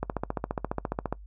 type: click train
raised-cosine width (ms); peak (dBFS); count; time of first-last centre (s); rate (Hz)
1; -14; 17; 0.03-1.126; 14.6
effects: noise-tail reverb RT60 0.1 s tail -22 dB re dry + added 50 Hz sine -43 dBFS peak until 1.26 s